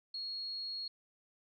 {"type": "tone", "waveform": "sine", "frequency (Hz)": 4305, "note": "C8", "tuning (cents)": 49, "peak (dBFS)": -38, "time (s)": [0.14, 0.88], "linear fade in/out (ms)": 5, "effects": []}